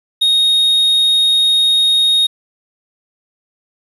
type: tone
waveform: triangle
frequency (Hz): 3729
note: A#7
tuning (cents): 0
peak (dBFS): -8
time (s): 0.21-2.27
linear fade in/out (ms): 10
effects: resampled to 32000 Hz + 7-bit